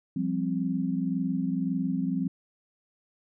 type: chord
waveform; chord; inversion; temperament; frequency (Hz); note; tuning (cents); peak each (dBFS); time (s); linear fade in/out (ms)
sine; F suspended second; none; just; 174.61 / 196.44 / 261.9; F3 / G3 / C4; 0 / +4 / +2; -30 / -31 / -29; 0.16-2.28; 5
effects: none